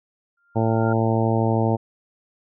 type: tone with exponential growth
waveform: sine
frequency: 1396.9 Hz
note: F6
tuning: in tune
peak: -27 dBFS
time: 0.37-0.93 s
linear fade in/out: 5 ms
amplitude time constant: 120 ms
type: harmonic tone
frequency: 112.6 Hz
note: A2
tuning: 40 cents sharp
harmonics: 1 / 2 / 3 / 4 / 5 / 6 / 7 / 8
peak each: -21 / -24 / -26 / -27 / -28 / -29 / -29 / -30 dBFS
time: 0.55-1.77 s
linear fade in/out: 20 ms
effects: none